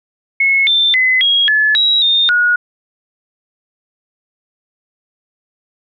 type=tone with pitch steps; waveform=sine; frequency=2184 / 3561 / 2030 / 3289 / 1721 / 3861 / 3647 / 1450 Hz; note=C#7 / A7 / B6 / G#7 / A6 / B7 / A#7 / F#6; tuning=-26 / +20 / +47 / -18 / -39 / -40 / -39 / -35 cents; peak=-9 dBFS; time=0.4-2.56 s; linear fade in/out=5 ms; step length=270 ms; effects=none